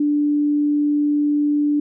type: tone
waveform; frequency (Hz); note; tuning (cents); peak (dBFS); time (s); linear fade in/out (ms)
sine; 293.7; D4; 0; -15; 0-1.8; 5
effects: none